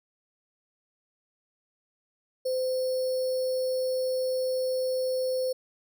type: tone with sample-and-hold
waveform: sine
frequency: 514 Hz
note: C5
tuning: 31 cents flat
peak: -25 dBFS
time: 2.45-5.53 s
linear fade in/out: 10 ms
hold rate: 4900 Hz
effects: none